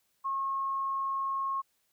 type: tone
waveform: sine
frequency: 1085 Hz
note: C#6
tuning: 37 cents flat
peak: -29 dBFS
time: 0.24-1.62 s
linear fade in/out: 20 ms
effects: white hiss -74 dBFS RMS until 1.92 s